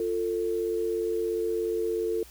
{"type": "tone pair together", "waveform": "sine", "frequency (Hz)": [349.2, 446.2], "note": ["F4", "A4"], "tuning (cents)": [0, 24], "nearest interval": "major third", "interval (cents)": 424, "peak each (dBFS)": [-30, -27], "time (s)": [0, 2.23], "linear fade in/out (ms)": 2, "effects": ["added 60 Hz sine -51 dBFS peak until 2.3 s", "white hiss -52 dBFS RMS until 2.3 s"]}